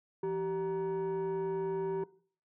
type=tone with frequency modulation; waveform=sine; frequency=386.3 Hz; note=G4; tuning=25 cents flat; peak=-29 dBFS; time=0.23-2.04 s; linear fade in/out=5 ms; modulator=554 Hz; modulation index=0.56; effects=noise-tail reverb RT60 0.5 s tail -20 dB re dry + tanh soft clip ceiling -29 dBFS